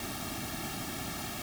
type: noise with comb filter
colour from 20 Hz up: pink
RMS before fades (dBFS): -38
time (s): 0-1.42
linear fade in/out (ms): 2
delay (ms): 2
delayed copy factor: -0.95
effects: none